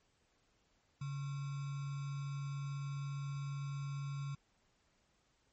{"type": "tone with sample-and-hold", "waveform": "sine", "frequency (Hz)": 140, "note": "C#3", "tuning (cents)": 18, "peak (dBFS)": -38, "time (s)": [1.01, 4.35], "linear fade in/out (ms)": 5, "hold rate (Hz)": 1225, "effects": ["pink hiss -75 dBFS RMS until 5.52 s", "MP3 32 kbps"]}